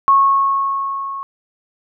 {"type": "tone with level ramp", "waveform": "sine", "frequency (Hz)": 1097, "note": "C#6", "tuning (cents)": -18, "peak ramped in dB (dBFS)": [-7, -24], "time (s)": [0.08, 1.23], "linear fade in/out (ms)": 0, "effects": []}